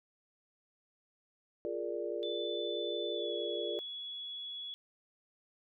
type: chord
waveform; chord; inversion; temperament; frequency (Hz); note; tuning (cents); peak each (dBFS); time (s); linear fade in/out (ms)
sine; Bb dominant seventh; second; equal; 349.2 / 415.3 / 466.2 / 587.3; F4 / Ab4 / Bb4 / D5; 0 / 0 / 0 / 0; -40; 1.65-3.79; 0
type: tone with pitch glide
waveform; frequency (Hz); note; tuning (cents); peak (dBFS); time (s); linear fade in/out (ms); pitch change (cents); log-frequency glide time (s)
sine; 3510 to 3377; A7 to G#7; -5 to +28; -40; 2.23-4.74; 0; -67; 3.11-3.33
effects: none